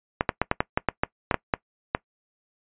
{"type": "clicks", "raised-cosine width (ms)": 0.5, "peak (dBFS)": -5, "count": 12, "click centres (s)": [0.209, 0.292, 0.416, 0.514, 0.605, 0.775, 0.887, 1.035, 1.312, 1.343, 1.538, 1.949], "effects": ["noise-tail reverb RT60 0.1 s tail -22 dB re dry", "resampled to 8000 Hz"]}